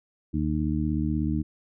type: harmonic tone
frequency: 76.5 Hz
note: D#2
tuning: 29 cents flat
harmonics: 1 / 2 / 3 / 4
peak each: -29 / -29 / -29 / -29 dBFS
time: 0.33-1.43 s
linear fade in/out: 20 ms
effects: none